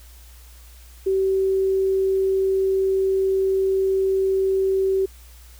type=tone; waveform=sine; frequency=383.9 Hz; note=G4; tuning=36 cents flat; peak=-17 dBFS; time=1.06-5.06 s; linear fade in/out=10 ms; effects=added 60 Hz sine -43 dBFS peak until 5.59 s + white hiss -51 dBFS RMS until 5.59 s